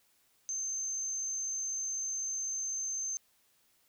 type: tone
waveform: sine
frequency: 6272 Hz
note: G8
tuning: in tune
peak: -33 dBFS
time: 0.49-3.17 s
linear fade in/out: 0 ms
effects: white hiss -70 dBFS RMS until 3.88 s